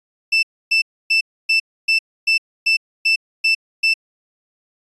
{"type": "tone bursts", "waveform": "35% pulse", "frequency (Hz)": 2658, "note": "E7", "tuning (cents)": 14, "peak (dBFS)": -11, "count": 10, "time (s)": [0.32, 3.94], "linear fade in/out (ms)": 10, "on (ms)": 110, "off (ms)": 280, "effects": ["resampled to 22050 Hz"]}